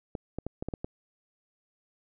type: clicks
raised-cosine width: 2 ms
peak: -20 dBFS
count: 7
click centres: 0.152 / 0.386 / 0.466 / 0.625 / 0.686 / 0.738 / 0.845 s
effects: none